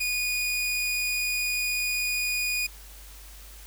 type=tone; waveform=sawtooth; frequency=2461 Hz; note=D#7; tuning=20 cents flat; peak=-22 dBFS; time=0-2.67 s; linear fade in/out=10 ms; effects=added 50 Hz sine -45 dBFS peak until 3.66 s + white hiss -49 dBFS RMS until 3.66 s